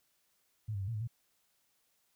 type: tone with pitch steps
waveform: sine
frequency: 108 / 98.9 / 95.9 / 115.7 / 105.9 / 117.2 Hz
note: A2 / G2 / G2 / A#2 / G#2 / A#2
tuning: -32 / +16 / -37 / -13 / +34 / +10 cents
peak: -34 dBFS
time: 0.68-1.076 s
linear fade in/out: 10 ms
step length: 66 ms
effects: white hiss -75 dBFS RMS until 2.15 s